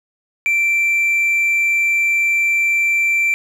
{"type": "tone with hard clipping", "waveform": "sine", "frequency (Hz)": 2346, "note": "D7", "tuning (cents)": -2, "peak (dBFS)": -14, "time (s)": [0.46, 3.34], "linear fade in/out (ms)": 0, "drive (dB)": 2, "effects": []}